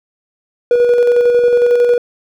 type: tone with tremolo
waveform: triangle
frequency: 483.3 Hz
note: B4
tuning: 38 cents flat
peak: -4 dBFS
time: 0.71-1.98 s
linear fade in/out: 2 ms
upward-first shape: square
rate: 11 Hz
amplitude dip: 35%
effects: tanh soft clip ceiling 0 dBFS